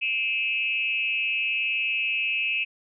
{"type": "tone with frequency modulation", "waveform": "sine", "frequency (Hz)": 2594, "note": "E7", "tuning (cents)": -28, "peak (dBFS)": -23, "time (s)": [0.01, 2.65], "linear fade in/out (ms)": 20, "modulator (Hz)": 233, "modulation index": 0.76, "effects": []}